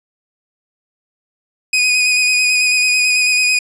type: tone with vibrato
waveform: sawtooth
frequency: 2489 Hz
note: D#7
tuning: in tune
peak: -8 dBFS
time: 1.73-3.59 s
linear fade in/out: 5 ms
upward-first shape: square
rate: 9.1 Hz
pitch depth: 17 cents each way
effects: resampled to 22050 Hz + 8-bit